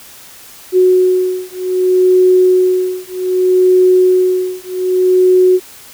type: beating tone pair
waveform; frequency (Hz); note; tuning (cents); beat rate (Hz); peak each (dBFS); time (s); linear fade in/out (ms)
sine; 367.8 / 368.44; F#4 / F#4; -10 / -7; 0.64; -11; 0.72-5.6; 50
effects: white hiss -37 dBFS RMS until 5.93 s